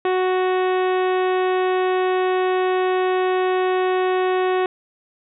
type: harmonic tone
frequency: 370 Hz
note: F#4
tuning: in tune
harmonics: 1 / 2 / 3 / 4 / 5 / 6 / 7 / 8 / 9 / 10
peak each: -18 / -24 / -28 / -34 / -32 / -39 / -36 / -42 / -42 / -44 dBFS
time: 0.05-4.66 s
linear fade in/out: 2 ms
effects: none